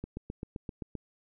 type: click train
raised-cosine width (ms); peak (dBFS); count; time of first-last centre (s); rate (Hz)
3; -24; 8; 0.04-0.953; 7.67
effects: none